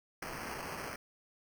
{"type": "noise with sample-and-hold", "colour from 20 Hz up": "blue", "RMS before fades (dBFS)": -42, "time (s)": [0.22, 0.96], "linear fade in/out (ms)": 5, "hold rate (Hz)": 3675, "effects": []}